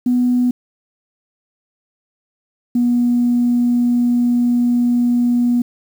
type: tone pair in turn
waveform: sine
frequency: 246.9 / 242 Hz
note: B3 / B3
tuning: 0 / -35 cents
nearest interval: unison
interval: 35 cents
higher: first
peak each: -11 dBFS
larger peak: neither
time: 0.06-0.51 / 2.75-5.62 s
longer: second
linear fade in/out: 5 ms
effects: tanh soft clip ceiling -7 dBFS + 7-bit